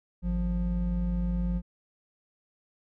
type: tone pair together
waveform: triangle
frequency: 52.47 / 176.5 Hz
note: G#1 / F3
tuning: +18 / +19 cents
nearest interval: octave + major sixth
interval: 2101 cents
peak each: -26 / -27 dBFS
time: 0.22-1.62 s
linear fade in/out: 50 ms
effects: none